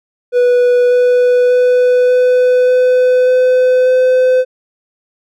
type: tone with pitch steps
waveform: triangle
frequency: 491.2 / 494.3 / 497.5 / 500.7 / 503.8 / 507.1 / 510.3 Hz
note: B4 / B4 / B4 / B4 / B4 / B4 / C5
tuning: -9 / +1 / +13 / +24 / +34 / +46 / -43 cents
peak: -5 dBFS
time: 0.32-4.45 s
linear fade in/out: 50 ms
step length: 590 ms
effects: none